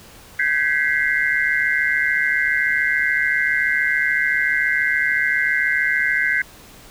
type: tone cluster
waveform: sine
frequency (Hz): 1544 / 1658 / 1958 / 2105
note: G6 / G#6 / B6 / C7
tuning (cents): -27 / -3 / -15 / +10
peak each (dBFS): -22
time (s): 0.39-6.42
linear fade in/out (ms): 5
effects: pink hiss -44 dBFS RMS until 6.9 s